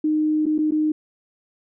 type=tone with dropouts; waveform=sine; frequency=307.4 Hz; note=D#4; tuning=21 cents flat; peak=-17 dBFS; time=0.04-0.92 s; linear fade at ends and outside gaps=5 ms; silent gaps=0.457-0.464 / 0.581-0.587 / 0.709-0.719 s; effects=none